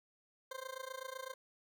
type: tone with amplitude modulation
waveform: 20% pulse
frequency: 523.3 Hz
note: C5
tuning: in tune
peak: -35 dBFS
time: 0.51-1.34 s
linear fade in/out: 5 ms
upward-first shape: sine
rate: 27.9 Hz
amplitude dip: 90%
effects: none